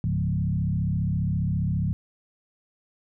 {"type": "tone with frequency modulation", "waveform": "sine", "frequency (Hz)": 130.81, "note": "C3", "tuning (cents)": 0, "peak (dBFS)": -22, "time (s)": [0.04, 1.93], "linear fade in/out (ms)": 0, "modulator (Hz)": 34.8, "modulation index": 1.6, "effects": []}